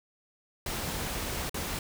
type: noise with dropouts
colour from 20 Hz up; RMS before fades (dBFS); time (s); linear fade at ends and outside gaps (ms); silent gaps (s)
pink; -34; 0.66-1.79; 2; 1.495-1.543
effects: none